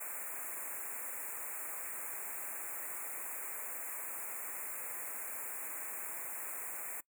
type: band-stop noise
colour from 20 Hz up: white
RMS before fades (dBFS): -42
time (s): 0-7.01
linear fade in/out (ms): 10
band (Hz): 2500 to 7100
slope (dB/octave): 96
effects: noise-tail reverb RT60 0.1 s tail -22 dB re dry + high-pass 400 Hz 12 dB/octave